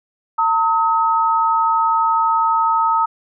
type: tone pair together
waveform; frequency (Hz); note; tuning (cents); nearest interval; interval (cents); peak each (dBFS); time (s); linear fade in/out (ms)
sine; 906 / 1274; A#5 / D#6; -50 / +41; tritone; 591; -16; 0.38-3.06; 10
effects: none